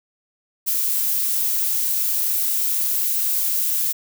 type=noise; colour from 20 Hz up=violet; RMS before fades=-21 dBFS; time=0.66-3.93 s; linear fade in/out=20 ms; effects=none